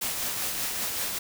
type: noise with tremolo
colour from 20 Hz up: white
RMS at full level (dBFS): -29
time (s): 0.01-1.19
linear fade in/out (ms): 10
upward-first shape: triangle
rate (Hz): 5.2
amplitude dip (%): 35
effects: none